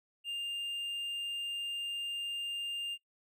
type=tone; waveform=triangle; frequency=2803 Hz; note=F7; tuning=6 cents sharp; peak=-33 dBFS; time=0.24-2.98 s; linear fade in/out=50 ms; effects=noise-tail reverb RT60 0.1 s tail -21 dB re dry